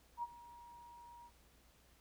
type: tone with ADSR envelope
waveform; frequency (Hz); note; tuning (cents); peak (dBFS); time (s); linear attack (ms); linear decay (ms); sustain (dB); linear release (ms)
sine; 950; A#5; +33; -36; 0.17-1.31; 58; 35; -18; 55
effects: added 60 Hz sine -69 dBFS peak until 2 s + pink hiss -69 dBFS RMS until 2 s